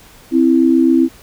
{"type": "tone pair together", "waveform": "sine", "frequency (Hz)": [261.9, 329.6], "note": ["C4", "E4"], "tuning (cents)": [2, 0], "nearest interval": "major third", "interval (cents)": 398, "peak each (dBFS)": -11, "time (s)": [0.31, 1.09], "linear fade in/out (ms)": 50, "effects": ["pink hiss -43 dBFS RMS until 1.22 s"]}